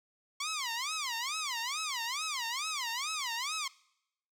10% pulse tone with vibrato, 1084 Hz, C#6, 39 cents flat, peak -25 dBFS, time 0.4-3.68 s, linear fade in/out 5 ms, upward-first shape sine, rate 2.3 Hz, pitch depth 300 cents each way, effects noise-tail reverb RT60 0.8 s tail -22 dB re dry + low-pass 12000 Hz 12 dB/octave

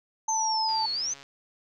sine exponential two-way sweep, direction down then up, 6340 to 4300 to 6340 Hz, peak -27 dBFS, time 0.28-1.14 s, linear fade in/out 10 ms, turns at 0.92 s
sine tone, 882 Hz, A5, 4 cents sharp, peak -26 dBFS, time 0.28-0.86 s, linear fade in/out 5 ms
click train, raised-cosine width 0.2 ms, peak -30 dBFS, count 76, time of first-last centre 0.69-1.23 s, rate 139 Hz
effects none

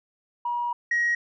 sine tone pair in turn, 959 / 1893.2 Hz, A#5 / A#6, +49 / +26 cents, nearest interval octave, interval 1177 cents, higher second, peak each -24 / -19 dBFS, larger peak second, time 0.45-0.73 / 0.91-1.15 s, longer first, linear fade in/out 5 ms, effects tanh soft clip ceiling -18 dBFS

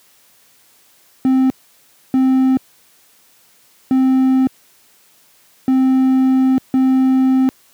triangle tone bursts at uneven times, 261.6 Hz, C4, in tune, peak -8 dBFS, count 5, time 1.25-1.5 / 2.14-2.57 / 3.91-4.47 / 5.68-6.58 / 6.74-7.49 s, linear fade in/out 0 ms, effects white hiss -52 dBFS RMS until 7.73 s + high-pass 100 Hz 12 dB/octave

